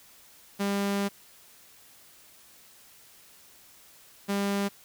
sawtooth tone pair in turn, 200 / 200 Hz, G3 / G3, +35 / +35 cents, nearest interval unison, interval 0 cents, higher neither, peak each -22 dBFS, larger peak neither, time 0.59-1.09 / 4.28-4.69 s, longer first, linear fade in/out 20 ms, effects white hiss -55 dBFS RMS until 4.84 s

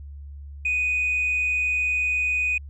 sine tone with amplitude modulation, 2487 Hz, D#7, 1 cent flat, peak -18 dBFS, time 0.65-2.58 s, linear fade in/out 5 ms, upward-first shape sine, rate 180 Hz, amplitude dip 30%, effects tanh soft clip ceiling -17 dBFS + added 71 Hz sine -36 dBFS peak until 2.69 s

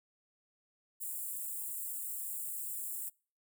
white high-pass noise, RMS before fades -40 dBFS, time 1-3.1 s, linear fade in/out 20 ms, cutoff 7400 Hz, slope 96 dB/octave, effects noise-tail reverb RT60 0.4 s tail -26 dB re dry

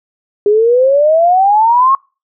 sine exponential sweep, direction up, 405.1 to 1100 Hz, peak -6 dBFS, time 0.46-1.95 s, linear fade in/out 2 ms, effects noise-tail reverb RT60 0.3 s tail -25 dB re dry

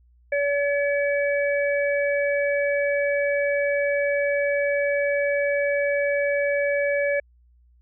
harmonic tone, 570 Hz, C#5, 48 cents sharp, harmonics 1 / 3 / 4, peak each -21 / -28 / -29 dBFS, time 0.32-7.2 s, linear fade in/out 5 ms, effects added 60 Hz sine -54 dBFS peak until 7.81 s

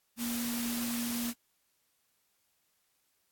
sine tone in noise, 237.3 Hz, A#3, 31 cents sharp, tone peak -33 dBFS, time 0.17-1.34 s, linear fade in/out 50 ms, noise white, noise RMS -38 dBFS, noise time 0.17-1.34 s, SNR +2 dB, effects white hiss -75 dBFS RMS until 3.31 s + AAC 64 kbps

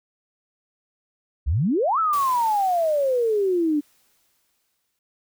sine exponential two-way sweep, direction up then down, 60 to 1338 to 286.5 Hz, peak -18 dBFS, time 1.46-3.81 s, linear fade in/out 20 ms, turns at 1.99 s
white noise with exponential decay, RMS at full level -36 dBFS, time 2.13-4.99 s, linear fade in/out 2 ms, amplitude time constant 620 ms
effects none

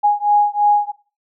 sine beating tone pair, 826 / 829 Hz, G#5 / G#5, -10 / -3 cents, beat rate 3 Hz, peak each -15 dBFS, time 0.03-0.92 s, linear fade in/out 20 ms, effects noise-tail reverb RT60 0.3 s tail -17 dB re dry

